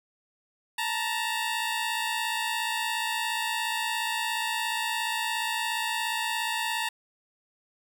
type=tone pair together; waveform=15% pulse; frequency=883 / 940.1 Hz; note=A5 / A#5; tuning=+6 / +14 cents; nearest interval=minor second; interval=108 cents; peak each=-24 / -24 dBFS; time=0.78-6.89 s; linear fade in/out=5 ms; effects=none